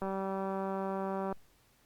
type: click train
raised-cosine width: 1 ms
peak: -23 dBFS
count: 253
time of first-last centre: 0.02-1.326 s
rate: 193 Hz
effects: pink hiss -67 dBFS RMS until 1.85 s + Opus 48 kbps